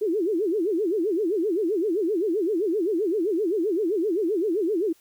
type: tone with vibrato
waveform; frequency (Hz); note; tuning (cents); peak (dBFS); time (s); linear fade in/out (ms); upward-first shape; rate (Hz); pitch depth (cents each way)
sine; 377.5; F#4; +35; -21; 0.01-4.93; 10; sine; 7.7; 280
effects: white hiss -60 dBFS RMS until 5 s